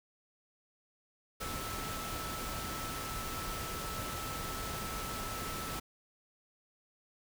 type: tone in noise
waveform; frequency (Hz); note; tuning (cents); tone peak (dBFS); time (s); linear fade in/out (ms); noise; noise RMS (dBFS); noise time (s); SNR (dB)
sine; 1314; E6; -6; -43; 1.4-5.8; 10; pink; -40; 1.4-5.8; -6
effects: none